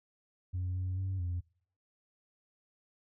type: tone with pitch steps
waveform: sine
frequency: 91 / 92.2 / 95 / 88.1 Hz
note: F#2 / F#2 / F#2 / F2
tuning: -28 / -6 / +46 / +16 cents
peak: -30 dBFS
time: 0.53-1.41 s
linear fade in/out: 20 ms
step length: 220 ms
effects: noise-tail reverb RT60 0.6 s tail -25 dB re dry + tanh soft clip ceiling -30 dBFS